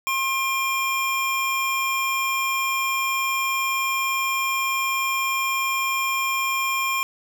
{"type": "tone pair together", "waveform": "square", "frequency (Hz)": [1070.2, 2390], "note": ["C6", "D7"], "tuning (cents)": [39, 30], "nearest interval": "octave + major second", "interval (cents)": 1391, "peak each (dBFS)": -25, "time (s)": [0.07, 7.03], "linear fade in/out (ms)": 0, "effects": []}